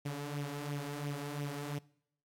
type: tone with flanger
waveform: sawtooth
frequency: 144.3 Hz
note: D3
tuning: 30 cents flat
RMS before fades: -39 dBFS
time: 0.05-1.79 s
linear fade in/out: 10 ms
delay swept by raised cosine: 0.33 to 4.73 ms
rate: 2.9 Hz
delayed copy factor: +0.6
effects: noise-tail reverb RT60 0.7 s tail -23 dB re dry + AAC 64 kbps